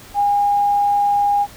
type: tone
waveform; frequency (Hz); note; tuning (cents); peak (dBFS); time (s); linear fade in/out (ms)
sine; 814; G#5; -35; -13; 0.14-1.47; 50
effects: pink hiss -41 dBFS RMS until 1.56 s